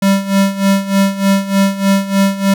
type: tone with tremolo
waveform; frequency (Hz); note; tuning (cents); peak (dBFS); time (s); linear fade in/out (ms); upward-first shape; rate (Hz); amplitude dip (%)
square; 196; G3; 0; -8; 0.02-2.54; 5; sine; 3.3; 80
effects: none